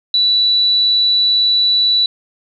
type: tone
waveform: sine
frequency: 3951 Hz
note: B7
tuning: in tune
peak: -10 dBFS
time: 0.14-2.06 s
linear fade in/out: 2 ms
effects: none